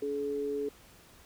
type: tone pair together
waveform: sine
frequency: 285.2 / 427 Hz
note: C#4 / G#4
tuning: +49 / +48 cents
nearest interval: perfect fifth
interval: 699 cents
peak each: -38 / -31 dBFS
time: 0.02-0.69 s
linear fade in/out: 5 ms
effects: pink hiss -57 dBFS RMS until 1.25 s